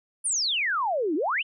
sine exponential two-way sweep, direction down then up, 10130 to 285.5 to 3193 Hz, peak -23 dBFS, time 0.24-1.43 s, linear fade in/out 20 ms, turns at 1.15 s, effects none

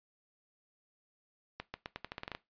accelerating click train, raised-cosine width 0.3 ms, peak -23 dBFS, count 11, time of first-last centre 1.6-2.35 s, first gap 140 ms, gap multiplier 0.85, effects noise-tail reverb RT60 0.2 s tail -18 dB re dry + resampled to 11025 Hz

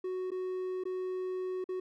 triangle tone with dropouts, 370 Hz, F#4, in tune, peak -31 dBFS, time 0.04-1.8 s, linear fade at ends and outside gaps 5 ms, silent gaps 0.306-0.316 / 0.838-0.853 / 1.642-1.689 s, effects none

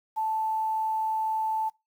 sine tone with quantisation, 878 Hz, A5, 4 cents flat, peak -25 dBFS, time 0.16-1.7 s, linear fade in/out 20 ms, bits 9, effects noise-tail reverb RT60 0.2 s tail -21 dB re dry

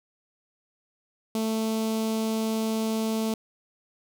sawtooth tone with notch filter, 221.2 Hz, A3, 9 cents sharp, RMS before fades -27 dBFS, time 1.35-3.34 s, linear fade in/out 2 ms, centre 1700 Hz, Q 0.86, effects none

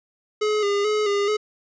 square tone with vibrato, 414.8 Hz, G#4, 2 cents flat, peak -20 dBFS, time 0.41-1.37 s, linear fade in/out 10 ms, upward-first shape square, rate 2.3 Hz, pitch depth 41 cents each way, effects resampled to 16000 Hz

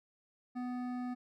triangle tone with hard clipping, 248.3 Hz, B3, 9 cents sharp, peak -38 dBFS, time 0.55-1.15 s, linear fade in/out 20 ms, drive 16 dB, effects none

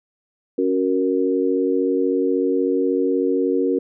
sine chord, F# major, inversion second, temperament equal, 277.2 / 370 / 466.2 Hz, C#4 / F#4 / A#4, 0 / 0 / 0 cents, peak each -21 dBFS, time 0.58-3.79 s, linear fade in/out 5 ms, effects none

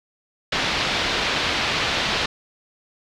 white low-pass noise, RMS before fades -23 dBFS, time 0.52-2.26 s, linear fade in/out 5 ms, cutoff 4200 Hz, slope 24 dB/octave, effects none

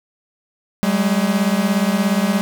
45% pulse beating tone pair, 191.7 / 208.7 Hz, G3 / G#3, -38 / +9 cents, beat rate 17 Hz, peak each -18 dBFS, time 0.83-2.41 s, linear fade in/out 0 ms, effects none

